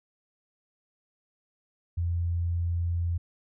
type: tone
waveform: sine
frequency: 85.7 Hz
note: F2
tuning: 32 cents flat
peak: -25 dBFS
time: 1.97-3.18 s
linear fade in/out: 10 ms
effects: none